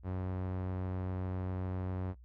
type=tone with low-pass filter; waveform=sawtooth; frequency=92.5 Hz; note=F#2; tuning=in tune; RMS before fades=-37 dBFS; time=0.03-2.15 s; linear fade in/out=50 ms; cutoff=1200 Hz; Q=0.57; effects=noise-tail reverb RT60 0.1 s tail -19 dB re dry + added 60 Hz sine -52 dBFS peak until 2.24 s